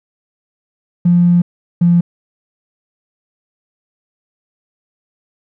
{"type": "tone pair in turn", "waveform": "triangle", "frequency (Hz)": [174.61, 172.9], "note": ["F3", "F3"], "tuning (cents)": [0, -17], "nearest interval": "unison", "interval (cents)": 17, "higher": "first", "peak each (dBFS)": -3, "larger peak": "neither", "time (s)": [[1.05, 1.42], [1.81, 2.01]], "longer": "first", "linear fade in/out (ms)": 10, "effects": ["tanh soft clip ceiling -5 dBFS"]}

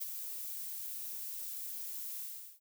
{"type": "noise with ADSR envelope", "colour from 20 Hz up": "violet", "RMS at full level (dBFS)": -37, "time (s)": [0, 2.6], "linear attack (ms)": 20, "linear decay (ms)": 23, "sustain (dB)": -5, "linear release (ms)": 380, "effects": []}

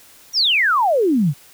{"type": "exponential sweep", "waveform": "sine", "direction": "down", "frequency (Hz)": [5920, 129.1], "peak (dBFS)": -13, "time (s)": [0.33, 1.34], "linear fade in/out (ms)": 50, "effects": ["white hiss -47 dBFS RMS until 1.53 s"]}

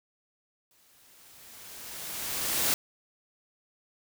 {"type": "noise with exponential growth", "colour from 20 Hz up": "white", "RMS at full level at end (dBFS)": -25, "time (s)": [0.71, 2.74], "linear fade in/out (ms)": 1, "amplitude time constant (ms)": 440, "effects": []}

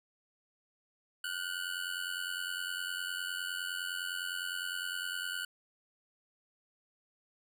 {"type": "ring-modulated tone", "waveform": "25% pulse", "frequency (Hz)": 1480, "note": "F#6", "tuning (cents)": 0, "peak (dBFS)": -29, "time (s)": [1.24, 5.45], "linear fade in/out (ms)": 2, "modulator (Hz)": 44.9, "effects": []}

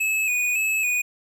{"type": "tone with vibrato", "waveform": "square", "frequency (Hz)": 2531, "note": "D#7", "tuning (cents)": 29, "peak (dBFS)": -21, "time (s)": [0, 1.02], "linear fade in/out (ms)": 10, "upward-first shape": "square", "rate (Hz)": 1.8, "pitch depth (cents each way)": 43, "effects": ["10-bit"]}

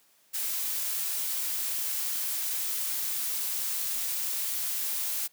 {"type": "noise", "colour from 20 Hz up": "blue", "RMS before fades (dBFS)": -31, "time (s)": [0.33, 5.28], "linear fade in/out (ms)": 20, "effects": ["white hiss -64 dBFS RMS until 5.32 s", "high-pass 150 Hz 12 dB/octave"]}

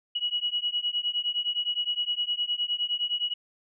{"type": "beating tone pair", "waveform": "sine", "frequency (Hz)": [2912, 2921.7], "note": ["F#7", "F#7"], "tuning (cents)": [-28, -23], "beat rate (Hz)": 9.7, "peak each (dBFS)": -29, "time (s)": [0.15, 3.34], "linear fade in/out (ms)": 10, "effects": []}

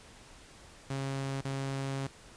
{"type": "tone with dropouts", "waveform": "sawtooth", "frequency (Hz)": 136, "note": "C#3", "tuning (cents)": -33, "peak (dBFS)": -29, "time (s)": [0.9, 2.07], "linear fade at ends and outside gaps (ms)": 5, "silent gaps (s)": [1.412, 1.448], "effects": ["pink hiss -54 dBFS RMS until 2.36 s", "resampled to 22050 Hz"]}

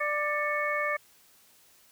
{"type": "harmonic tone with a mistuned harmonic", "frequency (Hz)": 592, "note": "D5", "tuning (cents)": 14, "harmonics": [1, 2, 3, 4], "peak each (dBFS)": [-32, -32, -32, -32], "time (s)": [0, 0.97], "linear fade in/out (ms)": 10, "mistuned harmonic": 4, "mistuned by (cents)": -120, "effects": ["white hiss -60 dBFS RMS until 1.91 s"]}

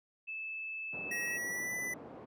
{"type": "tone", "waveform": "sine", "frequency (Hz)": 2621, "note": "E7", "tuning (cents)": -11, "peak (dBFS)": -38, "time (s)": [0.27, 1.38], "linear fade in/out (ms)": 20}
{"type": "band-pass noise", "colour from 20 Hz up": "pink", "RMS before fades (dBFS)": -49, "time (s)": [0.92, 2.26], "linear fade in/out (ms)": 20, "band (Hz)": [230, 700], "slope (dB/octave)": 12}
{"type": "tone with pitch glide", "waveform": "square", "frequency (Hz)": [1900, 1992.2], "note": ["A#6", "B6"], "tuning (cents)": [33, 15], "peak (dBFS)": -36, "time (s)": [1.11, 1.94], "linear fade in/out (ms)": 5, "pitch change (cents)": 82, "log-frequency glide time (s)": [1.24, 1.76]}
{"effects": []}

